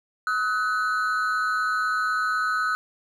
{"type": "ring-modulated tone", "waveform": "triangle", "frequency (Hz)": 1384, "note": "F6", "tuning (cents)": -16, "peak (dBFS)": -17, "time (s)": [0.27, 2.75], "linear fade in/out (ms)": 0, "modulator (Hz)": 108, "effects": []}